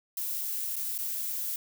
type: noise with dropouts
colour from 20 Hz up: violet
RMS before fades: -33 dBFS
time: 0.17-1.56 s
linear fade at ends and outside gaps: 2 ms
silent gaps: 0.758-0.764 / 0.98-0.987 s
effects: none